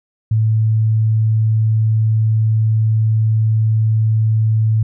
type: tone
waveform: sine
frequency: 110 Hz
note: A2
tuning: in tune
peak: -11 dBFS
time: 0.31-4.83 s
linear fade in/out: 5 ms
effects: none